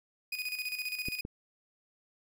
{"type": "tone with tremolo", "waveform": "30% pulse", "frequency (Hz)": 2486, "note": "D#7", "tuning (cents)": -2, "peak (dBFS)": -30, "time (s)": [0.32, 1.21], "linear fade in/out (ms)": 5, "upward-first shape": "square", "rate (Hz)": 15, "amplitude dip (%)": 60}
{"type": "clicks", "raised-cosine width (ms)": 3, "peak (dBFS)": -25, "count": 2, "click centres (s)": [1.085, 1.251]}
{"effects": []}